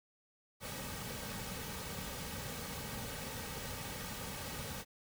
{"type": "noise with comb filter", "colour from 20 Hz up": "pink", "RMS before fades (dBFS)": -43, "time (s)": [0.6, 4.85], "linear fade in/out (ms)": 50, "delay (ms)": 2.9, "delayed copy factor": -0.6, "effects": []}